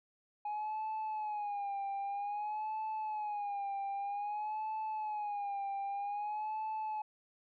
sine tone with vibrato, 830.6 Hz, G#5, in tune, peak -33 dBFS, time 0.45-7.02 s, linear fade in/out 5 ms, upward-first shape sine, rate 0.52 Hz, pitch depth 82 cents each way, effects tanh soft clip ceiling -34 dBFS

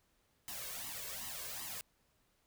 white noise with flanger, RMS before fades -44 dBFS, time 0.48-1.81 s, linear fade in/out 0 ms, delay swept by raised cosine 0.99 to 1.88 ms, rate 2.6 Hz, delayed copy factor +0.75, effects pink hiss -75 dBFS RMS until 2.46 s

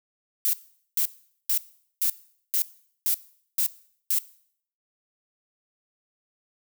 violet noise bursts, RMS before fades -23 dBFS, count 8, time 0.45-4.186 s, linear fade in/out 0 ms, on 82 ms, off 440 ms, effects noise-tail reverb RT60 0.6 s tail -19 dB re dry

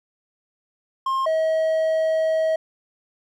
triangle tone pair in turn, 1064 / 638.7 Hz, C6 / D#5, +29 / +45 cents, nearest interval major sixth, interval 884 cents, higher first, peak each -18 / -16 dBFS, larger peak second, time 1.06-1.26 / 1.26-2.56 s, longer second, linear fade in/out 5 ms, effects none

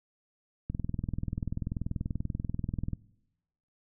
click train, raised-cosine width 5 ms, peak -20 dBFS, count 47, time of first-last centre 0.7-2.933 s, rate 20.6 Hz, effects noise-tail reverb RT60 0.9 s tail -22 dB re dry

